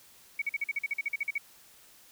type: tone bursts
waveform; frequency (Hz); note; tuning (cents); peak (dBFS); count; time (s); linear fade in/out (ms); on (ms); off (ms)
sine; 2246; C#7; +22; -27; 14; 0.39-1.381; 5; 29; 45
effects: white hiss -57 dBFS RMS until 2.11 s